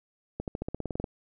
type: accelerating click train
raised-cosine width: 2 ms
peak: -19 dBFS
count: 12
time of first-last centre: 0.4-1.042 s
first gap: 78 ms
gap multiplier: 0.94
effects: none